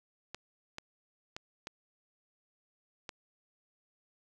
clicks, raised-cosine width 0.2 ms, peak -23 dBFS, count 5, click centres 0.346 / 0.784 / 1.365 / 1.671 / 3.092 s, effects none

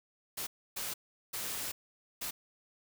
white noise bursts at uneven times, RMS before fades -38 dBFS, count 4, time 0.37-0.47 / 0.76-0.94 / 1.33-1.72 / 2.21-2.31 s, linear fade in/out 10 ms, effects none

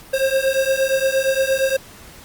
square beating tone pair, 530 / 538.6 Hz, C5 / C#5, +22 / -50 cents, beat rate 8.6 Hz, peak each -20 dBFS, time 0.13-1.77 s, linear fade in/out 10 ms, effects pink hiss -42 dBFS RMS until 2.24 s + Opus 48 kbps

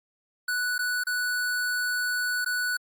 square tone with dropouts, 1480 Hz, F#6, in tune, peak -26 dBFS, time 0.48-2.77 s, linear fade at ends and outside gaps 5 ms, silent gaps 0.781-0.79 / 1.037-1.068 / 2.447-2.46 s, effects Opus 48 kbps

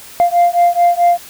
sine beating tone pair, 695 / 699.6 Hz, F5 / F5, -9 / +3 cents, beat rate 4.6 Hz, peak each -10 dBFS, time 0.2-1.18 s, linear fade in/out 0 ms, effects tanh soft clip ceiling -5 dBFS + white hiss -36 dBFS RMS until 1.29 s

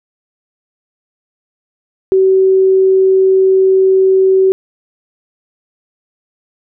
sine tone, 380.5 Hz, F#4, 48 cents sharp, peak -6 dBFS, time 2.12-4.52 s, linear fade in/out 0 ms, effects none

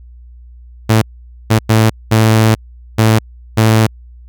sawtooth tone bursts at uneven times, 110.6 Hz, A2, 9 cents sharp, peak -3 dBFS, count 6, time 0.89-1.02 / 1.5-1.59 / 1.69-1.9 / 2.11-2.55 / 2.98-3.19 / 3.57-3.87 s, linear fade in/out 10 ms, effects added 60 Hz sine -34 dBFS peak until 4.28 s

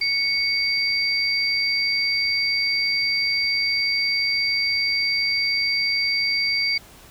sine tone pair together, 2217 / 4693 Hz, C#7 / D8, 0 / -2 cents, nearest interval octave + minor second, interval 1298 cents, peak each -22 dBFS, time 0.01-6.78 s, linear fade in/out 5 ms, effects pink hiss -47 dBFS RMS until 7.1 s

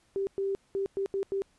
sine tone bursts at uneven times, 391.7 Hz, G4, 1 cent flat, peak -27 dBFS, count 6, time 0.16-0.27 / 0.38-0.55 / 0.75-0.86 / 0.97-1.06 / 1.14-1.23 / 1.32-1.42 s, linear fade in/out 0 ms, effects pink hiss -67 dBFS RMS until 1.58 s + resampled to 24000 Hz

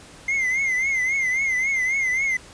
triangle tone with vibrato, 2093 Hz, C7, in tune, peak -18 dBFS, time 0.28-2.37 s, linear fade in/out 5 ms, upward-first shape triangle, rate 3.7 Hz, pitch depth 100 cents each way, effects pink hiss -45 dBFS RMS until 2.53 s + resampled to 22050 Hz

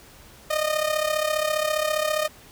sawtooth tone with amplitude modulation, 614 Hz, D#5, 23 cents flat, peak -15 dBFS, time 0.5-2.28 s, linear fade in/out 10 ms, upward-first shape sine, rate 34.9 Hz, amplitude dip 70%, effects pink hiss -49 dBFS RMS until 2.51 s

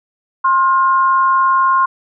sine tone pair together, 1061 / 1421.6 Hz, C6 / F6, +24 / +30 cents, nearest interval perfect fourth, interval 506 cents, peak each -10 / -19 dBFS, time 0.44-1.86 s, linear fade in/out 10 ms, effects none

